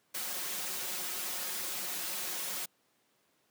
white noise with comb filter, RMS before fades -37 dBFS, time 0.14-2.66 s, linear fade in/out 10 ms, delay 5.5 ms, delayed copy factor +0.95, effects pink hiss -72 dBFS RMS until 3.5 s + high-pass 200 Hz 12 dB/octave

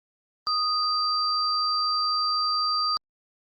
sine tone pair together, 1242 / 4696 Hz, D#6 / D8, -3 / -1 cents, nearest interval octave + major seventh, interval 2302 cents, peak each -25 dBFS, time 0.47-2.97 s, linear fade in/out 0 ms, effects Opus 32 kbps

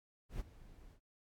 brown noise with ADSR envelope, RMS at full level -40 dBFS, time 0.29-1 s, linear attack 110 ms, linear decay 20 ms, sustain -17 dB, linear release 77 ms, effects AAC 64 kbps

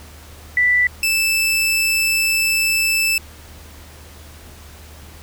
sine / sawtooth tone pair in turn, 1975.5 / 2637 Hz, B6 / E7, 0 / 0 cents, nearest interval perfect fourth, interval 500 cents, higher second, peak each -12 dBFS, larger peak neither, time 0.57-0.87 / 1.03-3.18 s, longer second, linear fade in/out 2 ms, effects added 76 Hz sine -40 dBFS peak until 5.22 s + pink hiss -43 dBFS RMS until 5.22 s

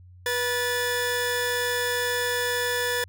sawtooth tone pair together, 487.4 / 1737 Hz, B4 / A6, -23 / -23 cents, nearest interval octave + minor seventh, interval 2200 cents, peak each -23 / -23 dBFS, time 0.26-3.04 s, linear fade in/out 2 ms, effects added 90 Hz sine -46 dBFS peak until 3.08 s

